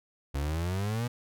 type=exponential sweep; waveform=35% pulse; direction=up; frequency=67.6 to 123.47 Hz; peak=-27 dBFS; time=0.34-1.08 s; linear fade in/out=10 ms; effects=none